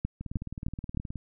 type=two click trains; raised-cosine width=5 ms; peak=-24 / -16 dBFS; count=19 / 4; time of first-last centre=0.21-1.157 / 0.05-0.973 s; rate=19 / 3.25 Hz; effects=none